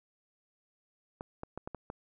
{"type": "clicks", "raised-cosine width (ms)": 1, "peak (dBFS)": -25, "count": 6, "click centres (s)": [1.209, 1.434, 1.576, 1.675, 1.747, 1.901], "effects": []}